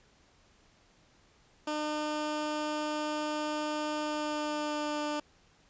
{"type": "tone with pitch glide", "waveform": "15% pulse", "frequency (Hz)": [302.5, 298], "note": ["D#4", "D4"], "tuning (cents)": [-49, 25], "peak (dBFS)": -25, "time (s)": [1.67, 5.2], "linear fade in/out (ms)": 5, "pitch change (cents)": -26, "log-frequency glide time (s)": [3.98, 5.04], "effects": ["pink hiss -64 dBFS RMS until 5.69 s", "resampled to 16000 Hz"]}